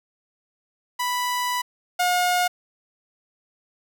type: tone pair in turn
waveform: sawtooth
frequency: 987.8 / 717.7 Hz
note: B5 / F5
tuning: 0 / +47 cents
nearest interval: tritone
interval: 553 cents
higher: first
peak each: -19 / -15 dBFS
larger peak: second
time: 0.99-1.62 / 1.99-2.48 s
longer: first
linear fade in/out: 10 ms
effects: none

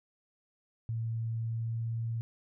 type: tone with pitch glide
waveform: sine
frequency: 113.8 to 114.66 Hz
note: A#2 to A#2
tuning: -41 to -28 cents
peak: -31 dBFS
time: 0.89-2.21 s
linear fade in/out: 0 ms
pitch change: +13 cents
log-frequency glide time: 1.41-1.89 s
effects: none

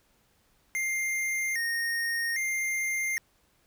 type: tone with vibrato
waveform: square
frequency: 1975.5 Hz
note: B6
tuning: in tune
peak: -28 dBFS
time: 0.75-3.18 s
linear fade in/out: 0 ms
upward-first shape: square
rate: 0.62 Hz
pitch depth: 110 cents each way
effects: pink hiss -67 dBFS RMS until 3.66 s

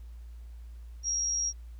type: tone with amplitude modulation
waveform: sine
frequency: 5640 Hz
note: F8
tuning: 16 cents sharp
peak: -25 dBFS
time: 1.03-1.53 s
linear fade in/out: 50 ms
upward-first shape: sine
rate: 79.4 Hz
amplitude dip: 45%
effects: added 58 Hz sine -42 dBFS peak until 1.79 s + pink hiss -67 dBFS RMS until 1.79 s

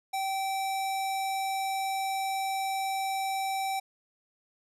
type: tone with low-pass filter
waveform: square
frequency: 774 Hz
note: G5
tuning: 22 cents flat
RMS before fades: -31 dBFS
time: 0.13-3.8 s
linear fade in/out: 10 ms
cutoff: 12000 Hz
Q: 1.1
effects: none

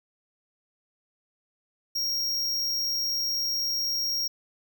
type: tone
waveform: square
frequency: 5588 Hz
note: F8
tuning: in tune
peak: -26 dBFS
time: 1.95-4.28 s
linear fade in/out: 10 ms
effects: none

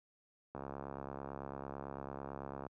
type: click train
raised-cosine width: 1 ms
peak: -29 dBFS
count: 147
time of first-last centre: 0.55-2.666 s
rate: 69 Hz
effects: high-pass 80 Hz 12 dB/octave

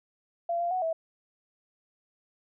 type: tone with pitch steps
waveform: sine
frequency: 684 / 692 / 740 / 652 Hz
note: F5 / F5 / F#5 / E5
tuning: -36 / -16 / 0 / -19 cents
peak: -26 dBFS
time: 0.49-0.93 s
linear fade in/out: 5 ms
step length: 110 ms
effects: none

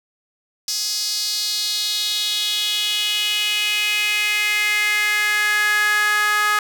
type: tone with high-pass filter sweep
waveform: sawtooth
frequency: 419.2 Hz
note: G#4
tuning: 16 cents sharp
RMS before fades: -20 dBFS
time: 0.68-6.59 s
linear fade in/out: 2 ms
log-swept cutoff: 5200 to 1400 Hz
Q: 4.2
effects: none

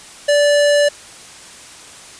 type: tone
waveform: square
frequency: 582 Hz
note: D5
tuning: 16 cents flat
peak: -11 dBFS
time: 0.28-0.89 s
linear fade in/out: 10 ms
effects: white hiss -38 dBFS RMS until 2.19 s + resampled to 22050 Hz

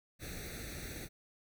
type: noise with comb filter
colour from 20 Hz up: pink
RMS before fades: -44 dBFS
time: 0.19-1.09 s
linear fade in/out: 50 ms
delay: 0.49 ms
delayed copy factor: +0.9
effects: none

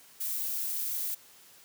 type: noise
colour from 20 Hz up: violet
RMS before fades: -33 dBFS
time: 0.2-1.15 s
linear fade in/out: 10 ms
effects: white hiss -56 dBFS RMS until 1.64 s + high-pass 80 Hz 12 dB/octave

